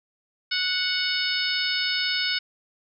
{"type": "harmonic tone", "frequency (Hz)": 738, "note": "F#5", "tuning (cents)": -5, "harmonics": [2, 3, 4, 5, 6, 7], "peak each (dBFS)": [-30, -30, -30, -30, -30, -30], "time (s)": [0.51, 2.39], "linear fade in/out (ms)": 10, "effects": []}